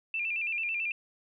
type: tone with vibrato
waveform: sine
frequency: 2528 Hz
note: D#7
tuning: 27 cents sharp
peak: -29 dBFS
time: 0.14-0.92 s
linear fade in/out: 2 ms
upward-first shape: square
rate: 9.1 Hz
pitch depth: 88 cents each way
effects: none